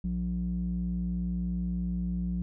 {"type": "tone with low-pass filter", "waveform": "square", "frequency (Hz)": 59.8, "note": "A#1", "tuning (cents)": 45, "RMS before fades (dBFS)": -31, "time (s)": [0.04, 2.42], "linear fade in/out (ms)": 0, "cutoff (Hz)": 200, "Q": 9.1, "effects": []}